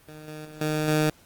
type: tone with level steps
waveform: 15% pulse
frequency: 153.6 Hz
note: D#3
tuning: 22 cents flat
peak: -35 / -30 / -35 / -18 / -14 dBFS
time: 0.08-1.1 s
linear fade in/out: 5 ms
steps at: 0.28 / 0.45 / 0.61 / 0.88 s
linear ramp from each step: 2 ms
effects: pink hiss -56 dBFS RMS until 1.25 s + Opus 32 kbps